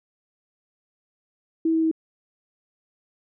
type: tone with pitch steps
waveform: sine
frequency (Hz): 325 / 322.9 / 320.9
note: E4 / E4 / E4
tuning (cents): -24 / -36 / -46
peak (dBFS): -18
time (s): 1.65-1.914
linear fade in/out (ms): 5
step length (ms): 88
effects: none